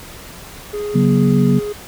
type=tone; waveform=triangle; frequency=415.3 Hz; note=G#4; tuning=in tune; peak=-19 dBFS; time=0.73-1.73 s; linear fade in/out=10 ms
type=chord; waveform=sine; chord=F# major; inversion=second; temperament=equal with one note detuned; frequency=138.59 / 185 / 239.2 Hz; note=C#3 / F#3 / A#3; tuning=0 / 0 / +45 cents; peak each=-15 dBFS; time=0.94-1.6 s; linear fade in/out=20 ms
effects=pink hiss -36 dBFS RMS until 1.87 s